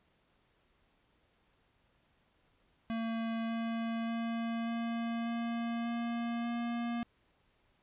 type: tone with pitch steps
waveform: square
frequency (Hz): 227.1 / 228.5 / 230 / 231.5 / 232.9 / 234.4 / 235.9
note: A#3 / A#3 / A#3 / A#3 / A#3 / A#3 / A#3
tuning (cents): -45 / -34 / -23 / -12 / -1 / +10 / +21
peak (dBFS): -34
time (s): 2.9-7.03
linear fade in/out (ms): 0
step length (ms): 590
effects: pink hiss -72 dBFS RMS until 7.82 s + resampled to 8000 Hz